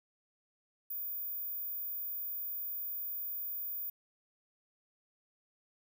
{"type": "tone", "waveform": "sine", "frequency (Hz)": 14870, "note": "A#9", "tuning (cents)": -5, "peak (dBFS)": -36, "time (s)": [0.9, 3.9], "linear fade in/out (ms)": 5, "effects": ["11-bit"]}